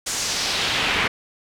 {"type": "noise with band-pass filter sweep", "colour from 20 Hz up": "brown", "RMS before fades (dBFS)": -23, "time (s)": [0.06, 1.08], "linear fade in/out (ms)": 10, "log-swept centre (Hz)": [7700, 2200], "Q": 1.6, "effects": []}